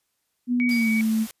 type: tone with pitch glide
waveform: sine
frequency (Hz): 244.9 to 220.7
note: B3 to A3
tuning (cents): -14 to +5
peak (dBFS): -19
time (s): 0.47-1.27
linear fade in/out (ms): 50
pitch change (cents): -181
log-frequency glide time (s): 0.68-0.89
type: tone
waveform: sine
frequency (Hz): 2260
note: C#7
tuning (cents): +33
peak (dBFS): -25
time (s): 0.6-1.01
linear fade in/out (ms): 0
type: noise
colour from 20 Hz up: white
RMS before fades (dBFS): -39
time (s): 0.69-1.31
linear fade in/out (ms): 0
type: tone with exponential decay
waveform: sine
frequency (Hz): 4809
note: D8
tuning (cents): +40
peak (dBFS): -29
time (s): 0.71-1.04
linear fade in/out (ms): 2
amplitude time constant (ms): 71
effects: white hiss -74 dBFS RMS until 1.4 s + resampled to 32000 Hz